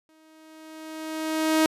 sawtooth tone with exponential growth, 315.4 Hz, D#4, 24 cents sharp, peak -13 dBFS, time 0.09-1.66 s, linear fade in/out 0 ms, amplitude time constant 340 ms, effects resampled to 32000 Hz

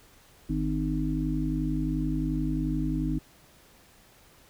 harmonic tone, 51.4 Hz, G#1, 17 cents flat, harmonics 1 / 3 / 5 / 6, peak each -31 / -31 / -31 / -31 dBFS, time 0.49-3.19 s, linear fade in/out 10 ms, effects pink hiss -57 dBFS RMS until 4.49 s

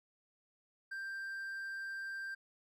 triangle tone, 1578 Hz, G6, 11 cents sharp, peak -38 dBFS, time 0.91-2.35 s, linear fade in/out 10 ms, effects none

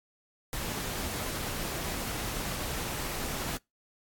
pink noise, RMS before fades -35 dBFS, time 0.53-3.57 s, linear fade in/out 0 ms, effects noise-tail reverb RT60 0.2 s tail -25 dB re dry + AAC 64 kbps

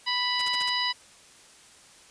harmonic tone, 987.8 Hz, B5, in tune, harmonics 1 / 2 / 3 / 4 / 5, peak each -31 / -31 / -31 / -31 / -31 dBFS, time 0.06-0.93 s, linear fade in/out 20 ms
white noise bursts, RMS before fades -36 dBFS, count 5, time 0.39-0.697 s, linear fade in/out 5 ms, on 27 ms, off 43 ms
effects white hiss -53 dBFS RMS until 2.1 s + resampled to 22050 Hz

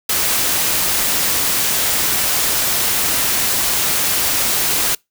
white noise, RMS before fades -17 dBFS, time 0.09-4.95 s, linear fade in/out 5 ms, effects noise-tail reverb RT60 0.2 s tail -26 dB re dry

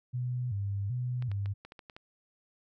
sine tone with vibrato, 111.4 Hz, A2, 22 cents sharp, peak -30 dBFS, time 0.13-1.54 s, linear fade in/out 20 ms, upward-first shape square, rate 1.3 Hz, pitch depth 190 cents each way
clicks, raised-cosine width 0.3 ms, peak -31 dBFS, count 8, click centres 1.224 / 1.316 / 1.459 / 1.65 / 1.721 / 1.792 / 1.898 / 1.965 s
effects none

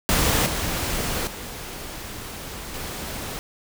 pink noise with level steps, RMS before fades -20 / -26 / -35 / -32 dBFS, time 0.09-3.39 s, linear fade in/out 0 ms, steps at 0.46 / 1.27 / 2.74 s, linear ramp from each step 2 ms, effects none

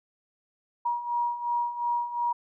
sine beating tone pair, 953 / 955.8 Hz, A#5 / A#5, +38 / +43 cents, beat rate 2.8 Hz, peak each -32 / -27 dBFS, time 0.85-2.33 s, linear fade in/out 10 ms, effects none

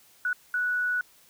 sine tone bursts at uneven times, 1474 Hz, F#6, 7 cents flat, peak -24 dBFS, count 2, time 0.25-0.33 / 0.54-1.01 s, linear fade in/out 2 ms, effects white hiss -58 dBFS RMS until 1.29 s

